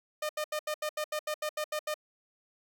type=tone bursts; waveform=sawtooth; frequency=608 Hz; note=D#5; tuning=40 cents flat; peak=-27 dBFS; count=12; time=0.22-1.942 s; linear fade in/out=5 ms; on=72 ms; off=78 ms; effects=none